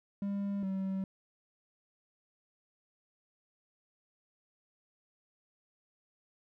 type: tone pair in turn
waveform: triangle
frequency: 200 / 191.7 Hz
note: G3 / G3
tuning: +35 / -38 cents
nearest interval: minor second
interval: 73 cents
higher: first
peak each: -30 / -30 dBFS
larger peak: neither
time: 0.22-0.63 / 0.63-1.04 s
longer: neither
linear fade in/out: 2 ms
effects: none